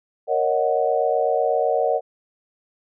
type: chord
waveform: sine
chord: D# minor seventh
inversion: second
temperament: equal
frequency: 466.2 / 554.4 / 622.3 / 740 Hz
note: A#4 / C#5 / D#5 / F#5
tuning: 0 / 0 / 0 / 0 cents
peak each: -23 dBFS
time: 0.27-2.01 s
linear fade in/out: 50 ms
effects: none